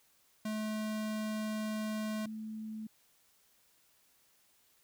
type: tone pair in turn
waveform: square / sine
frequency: 215.5 / 218 Hz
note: A3 / A3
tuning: -36 / -16 cents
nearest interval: unison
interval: 20 cents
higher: second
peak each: -35 / -39 dBFS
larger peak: first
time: 0.45-2.26 / 2.26-2.87 s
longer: first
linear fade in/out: 5 ms
effects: white hiss -69 dBFS RMS until 4.83 s